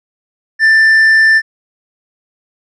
sine tone with tanh clipping, 1775 Hz, A6, 15 cents sharp, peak -6 dBFS, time 0.59-1.42 s, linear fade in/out 50 ms, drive 4 dB, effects none

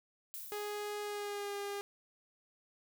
violet noise with exponential decay, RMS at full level -43 dBFS, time 0.34-1.36 s, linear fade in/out 0 ms, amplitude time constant 220 ms
sawtooth tone with pitch glide, 415.3 to 403.9 Hz, G#4 to G#4, 0 to -48 cents, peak -34 dBFS, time 0.52-1.81 s, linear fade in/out 0 ms, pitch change -48 cents, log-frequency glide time 1.02-1.55 s
effects none

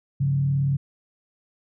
sine tone with frequency modulation, 138.59 Hz, C#3, in tune, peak -19 dBFS, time 0.2-0.77 s, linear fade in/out 10 ms, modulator 38.2 Hz, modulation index 0.4, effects none

